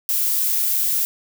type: noise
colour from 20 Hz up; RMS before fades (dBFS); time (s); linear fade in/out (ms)
violet; -20; 0.09-1.05; 0
effects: none